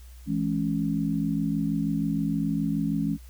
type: chord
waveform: sine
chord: C# minor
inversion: first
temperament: equal with one note detuned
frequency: 164.81 / 211.4 / 277.2 Hz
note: E3 / G#3 / C#4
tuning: 0 / +31 / 0 cents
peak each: -28 dBFS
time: 0.26-3.18 s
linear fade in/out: 50 ms
effects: added 61 Hz sine -43 dBFS peak until 3.29 s + white hiss -57 dBFS RMS until 3.29 s